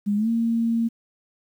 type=tone with pitch glide; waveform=sine; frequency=204.9 to 230 Hz; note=G#3 to A#3; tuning=-23 to -23 cents; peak=-19 dBFS; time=0.06-0.89 s; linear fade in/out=20 ms; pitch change=+200 cents; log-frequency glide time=0.16-0.29 s; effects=9-bit